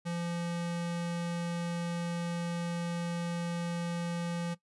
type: tone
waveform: square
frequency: 171.5 Hz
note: F3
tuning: 31 cents flat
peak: -33 dBFS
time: 0.05-4.55 s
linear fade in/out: 20 ms
effects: noise-tail reverb RT60 0.1 s tail -17 dB re dry + resampled to 24000 Hz